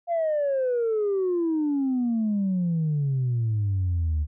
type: exponential sweep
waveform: sine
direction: down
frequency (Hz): 698.5 to 73.1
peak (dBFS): -20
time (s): 0.07-4.27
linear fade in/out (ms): 50
effects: tanh soft clip ceiling -19 dBFS